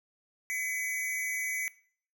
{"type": "tone pair together", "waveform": "square", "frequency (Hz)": [2017, 2257], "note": ["B6", "C#7"], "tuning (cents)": [36, 31], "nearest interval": "major second", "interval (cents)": 195, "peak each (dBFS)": [-34, -36], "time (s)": [0.5, 1.68], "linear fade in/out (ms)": 0, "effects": ["noise-tail reverb RT60 0.5 s tail -20 dB re dry"]}